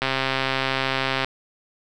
click train, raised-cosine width 0.3 ms, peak -6 dBFS, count 164, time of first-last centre 0.02-1.246 s, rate 133 Hz, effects none

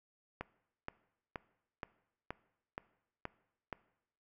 click train, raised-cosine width 0.5 ms, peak -24 dBFS, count 8, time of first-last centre 0.41-3.728 s, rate 2.11 Hz, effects noise-tail reverb RT60 0.8 s tail -20 dB re dry

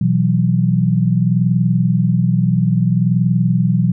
sine chord, B suspended fourth, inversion none, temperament just, 123.47 / 164.63 / 185.21 Hz, B2 / E3 / F#3, 0 / -2 / +2 cents, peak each -16 dBFS, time 0.01-3.92 s, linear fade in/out 5 ms, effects none

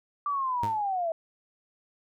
sine linear sweep, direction down, 1174.7 to 640 Hz, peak -26 dBFS, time 0.26-1.12 s, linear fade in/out 2 ms
sawtooth tone with exponential decay, 106.2 Hz, G#2, 39 cents sharp, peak -26 dBFS, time 0.63-0.84 s, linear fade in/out 0 ms, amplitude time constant 45 ms
effects none

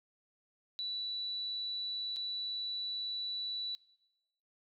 sine tone with dropouts, 3951 Hz, B7, in tune, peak -35 dBFS, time 0.79-3.75 s, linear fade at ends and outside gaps 0 ms, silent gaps 2.161-2.167 s, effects noise-tail reverb RT60 0.9 s tail -21 dB re dry

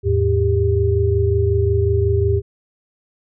sine tone cluster, 82.1 / 107.6 / 397 Hz, E2 / A2 / G4, -6 / -38 / +22 cents, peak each -18 dBFS, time 0.03-2.42 s, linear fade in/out 50 ms, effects none

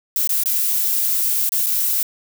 violet noise with dropouts, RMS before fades -19 dBFS, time 0.16-2.03 s, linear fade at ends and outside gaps 1 ms, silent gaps 0.274-0.292 / 0.436-0.458 / 1.492-1.52 / 1.662-1.667 s, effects none

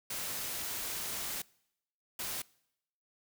white noise bursts at uneven times, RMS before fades -38 dBFS, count 2, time 0.1-1.42 / 2.19-2.42 s, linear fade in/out 5 ms, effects noise-tail reverb RT60 0.8 s tail -24 dB re dry

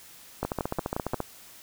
two click trains, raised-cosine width 1 ms, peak -14 / -14 dBFS, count 5 / 12, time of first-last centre 0.43-1.143 / 0.45-1.203 s, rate 5.61 / 14.6 Hz, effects white hiss -50 dBFS RMS until 1.62 s

